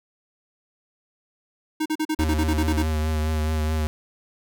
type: tone bursts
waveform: square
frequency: 311.1 Hz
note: D#4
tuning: in tune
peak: -22 dBFS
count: 11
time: 1.8-2.828 s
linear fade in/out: 10 ms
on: 58 ms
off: 39 ms
type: tone with vibrato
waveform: square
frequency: 77.78 Hz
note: D#2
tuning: in tune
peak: -22 dBFS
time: 2.19-3.87 s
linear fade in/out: 0 ms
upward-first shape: triangle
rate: 4.7 Hz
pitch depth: 33 cents each way
effects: none